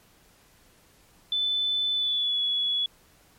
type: tone with pitch glide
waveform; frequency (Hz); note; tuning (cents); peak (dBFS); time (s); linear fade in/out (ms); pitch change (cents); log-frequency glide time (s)
sine; 3510 to 3388; A7 to G#7; -5 to +34; -23; 1.32-2.86; 2; -61; 1.93-2.4
effects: pink hiss -59 dBFS RMS until 3.38 s + MP3 64 kbps